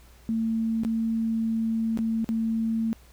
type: tone with dropouts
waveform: sine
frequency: 224.9 Hz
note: A3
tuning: 38 cents sharp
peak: -23 dBFS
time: 0.29-2.93 s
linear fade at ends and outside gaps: 0 ms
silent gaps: 0.835-0.849 / 1.974-1.989 / 2.244-2.29 s
effects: added 60 Hz sine -51 dBFS peak until 3.12 s + pink hiss -57 dBFS RMS until 3.12 s